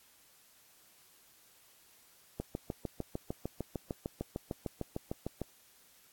click train, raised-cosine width 2 ms, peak -22 dBFS, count 21, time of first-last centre 2.4-5.417 s, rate 6.63 Hz, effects white hiss -63 dBFS RMS until 6.12 s + AAC 64 kbps

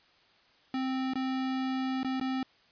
square tone with dropouts, 261.6 Hz, C4, in tune, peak -30 dBFS, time 0.74-2.43 s, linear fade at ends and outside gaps 2 ms, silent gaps 1.136-1.155 / 2.032-2.046 / 2.199-2.211 s, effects white hiss -63 dBFS RMS until 2.71 s + resampled to 11025 Hz

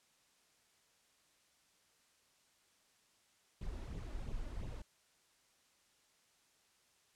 brown noise with flanger, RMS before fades -43 dBFS, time 3.61-4.82 s, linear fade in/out 5 ms, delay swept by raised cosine 0.28 to 3.48 ms, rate 2.9 Hz, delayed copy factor +0.6, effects white hiss -72 dBFS RMS until 7.15 s + low-pass 9000 Hz 12 dB/octave

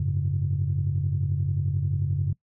sine chord, F# suspended second, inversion none, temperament equal with one note detuned, 92.5 / 103.83 / 139.47 Hz, F#2 / G#2 / C#3, 0 / 0 / +11 cents, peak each -26 / -29 / -25 dBFS, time 0-2.33 s, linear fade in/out 5 ms, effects noise-tail reverb RT60 0.1 s tail -22 dB re dry + tanh soft clip ceiling -15 dBFS

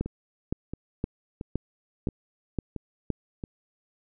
two click trains, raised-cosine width 3 ms, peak -21 / -14 dBFS, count 6 / 7, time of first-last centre 0.06-3.438 / 0.01-3.103 s, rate 1.48 / 1.94 Hz, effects none

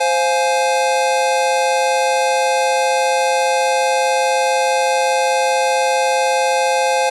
square chord, F minor, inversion second, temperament just, 523.8 / 698.5 / 838.1 Hz, C5 / F5 / Ab5, +2 / 0 / +16 cents, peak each -18 / -22 / -18 dBFS, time 0-7.1 s, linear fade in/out 10 ms, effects resampled to 24000 Hz + 7-bit

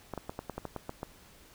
clicks, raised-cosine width 1 ms, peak -22 dBFS, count 10, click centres 0.137 / 0.177 / 0.295 / 0.391 / 0.497 / 0.58 / 0.653 / 0.763 / 0.894 / 1.031 s, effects pink hiss -57 dBFS RMS until 1.54 s

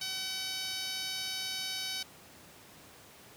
10% pulse tone with band-pass filter, 758 Hz, F#5, 42 cents sharp, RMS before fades -37 dBFS, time 0.01-2.03 s, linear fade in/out 5 ms, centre 5700 Hz, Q 1.2, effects pink hiss -54 dBFS RMS until 3.36 s + high-pass 100 Hz 12 dB/octave

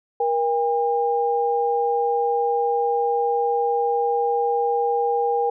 sine tone pair together, 473.8 / 805.4 Hz, A#4 / G5, +28 / +47 cents, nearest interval major sixth, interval 919 cents, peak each -21 dBFS, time 0.2-5.5 s, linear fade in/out 5 ms, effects none

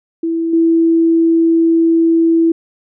sine tone with level steps, 330 Hz, E4, 2 cents sharp, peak -14 / -8 dBFS, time 0.23-2.52 s, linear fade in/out 5 ms, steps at 0.53 s, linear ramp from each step 5 ms, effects none

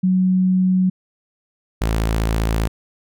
sine / sawtooth tone pair in turn, 185.3 / 55.09 Hz, F#3 / A1, +3 / +3 cents, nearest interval octave + major sixth, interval 2100 cents, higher first, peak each -13 dBFS, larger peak neither, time 0.03-0.9 / 1.81-2.68 s, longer neither, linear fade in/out 10 ms, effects none

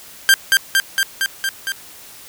sawtooth tone with echo, 1582 Hz, G6, 15 cents sharp, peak -4 dBFS, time 0.29-0.34 s, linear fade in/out 0 ms, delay 230 ms, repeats 6, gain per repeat -2 dB, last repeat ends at 1.72 s, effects white hiss -40 dBFS RMS until 2.28 s

